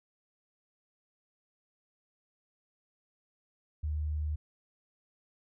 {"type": "tone", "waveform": "sine", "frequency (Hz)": 75.9, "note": "D#2", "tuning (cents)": -42, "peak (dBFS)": -30, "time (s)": [3.83, 4.36], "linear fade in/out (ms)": 10, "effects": []}